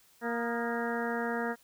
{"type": "harmonic tone with a mistuned harmonic", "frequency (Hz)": 234.3, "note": "A#3", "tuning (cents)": 9, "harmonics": [1, 2, 3, 4, 5, 6, 7, 8], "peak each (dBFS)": [-35, -35, -38, -40, -44, -41, -39, -42], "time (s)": [0.21, 1.56], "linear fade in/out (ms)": 50, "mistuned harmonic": 5, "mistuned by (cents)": 85, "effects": ["white hiss -63 dBFS RMS until 1.63 s"]}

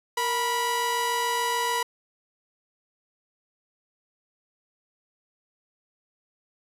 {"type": "tone pair together", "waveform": "sawtooth", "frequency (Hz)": [466.2, 979.3], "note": ["A#4", "B5"], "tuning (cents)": [0, -15], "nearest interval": "octave + minor second", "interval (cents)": 1285, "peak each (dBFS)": [-27, -21], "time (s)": [0.17, 1.83], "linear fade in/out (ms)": 5, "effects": ["resampled to 32000 Hz"]}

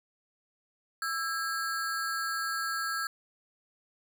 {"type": "ring-modulated tone", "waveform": "square", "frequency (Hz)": 1480, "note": "F#6", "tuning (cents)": 0, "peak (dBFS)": -28, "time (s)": [1.02, 3.07], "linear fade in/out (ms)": 2, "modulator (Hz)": 149, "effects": []}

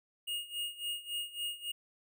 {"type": "tone with tremolo", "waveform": "square", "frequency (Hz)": 2856, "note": "F7", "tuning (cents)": 38, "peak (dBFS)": -34, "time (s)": [0.27, 1.72], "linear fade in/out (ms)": 10, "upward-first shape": "sine", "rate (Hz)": 3.6, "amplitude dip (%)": 85, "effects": []}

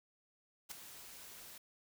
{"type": "noise with ADSR envelope", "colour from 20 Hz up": "white", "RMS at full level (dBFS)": -42, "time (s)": [0.69, 1.58], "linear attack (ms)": 25, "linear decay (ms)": 4, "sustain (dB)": -11, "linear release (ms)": 4, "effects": []}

